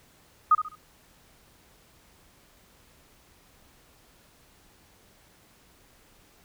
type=tone with echo; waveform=sine; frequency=1244.5 Hz; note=D#6; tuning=in tune; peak=-14 dBFS; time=0.51-0.55 s; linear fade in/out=5 ms; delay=68 ms; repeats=3; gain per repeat=-10 dB; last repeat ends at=0.754 s; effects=pink hiss -59 dBFS RMS until 6.44 s